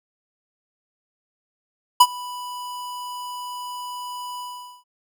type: tone with ADSR envelope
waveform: square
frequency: 987.8 Hz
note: B5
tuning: in tune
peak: -7 dBFS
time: 2-4.84 s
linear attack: 8 ms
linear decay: 52 ms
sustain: -24 dB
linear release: 440 ms
effects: none